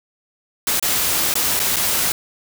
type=noise with dropouts; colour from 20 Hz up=white; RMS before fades=-19 dBFS; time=0.67-2.12 s; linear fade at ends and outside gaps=2 ms; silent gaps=0.797-0.825 / 1.34-1.354 / 1.594-1.599 / 1.761-1.766 s; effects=none